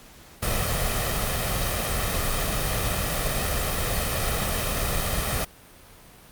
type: noise with comb filter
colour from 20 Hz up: pink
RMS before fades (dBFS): -25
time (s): 0.42-5.45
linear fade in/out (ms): 10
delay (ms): 1.6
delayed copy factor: +0.55
effects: pink hiss -49 dBFS RMS until 6.31 s + Opus 48 kbps